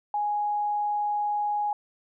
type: tone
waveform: sine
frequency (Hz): 830.6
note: G#5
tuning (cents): 0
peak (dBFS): -24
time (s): 0.14-1.73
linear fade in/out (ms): 2
effects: none